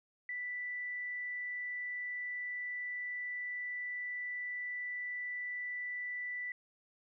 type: tone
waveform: sine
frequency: 1975.5 Hz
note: B6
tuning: in tune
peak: -37 dBFS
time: 0.29-6.52 s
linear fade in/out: 2 ms
effects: none